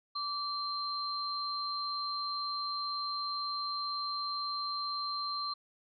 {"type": "tone pair together", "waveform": "sine", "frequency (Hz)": [1162, 4141], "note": ["D6", "C8"], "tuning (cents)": [-19, -19], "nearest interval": "octave + minor seventh", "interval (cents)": 2200, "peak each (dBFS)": [-36, -36], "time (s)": [0.15, 5.54], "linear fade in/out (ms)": 10, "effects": []}